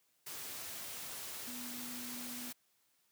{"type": "tone in noise", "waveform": "sine", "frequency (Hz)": 244.8, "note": "B3", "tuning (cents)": -15, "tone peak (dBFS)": -47, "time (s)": [1.47, 2.51], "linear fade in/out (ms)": 10, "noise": "white", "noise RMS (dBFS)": -45, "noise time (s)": [0.26, 2.53], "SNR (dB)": -5, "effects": ["white hiss -75 dBFS RMS until 3.11 s", "high-pass 80 Hz 12 dB/octave"]}